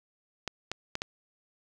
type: clicks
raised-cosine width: 0.2 ms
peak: -15 dBFS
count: 4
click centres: 0.477 / 0.716 / 0.954 / 1.019 s
effects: none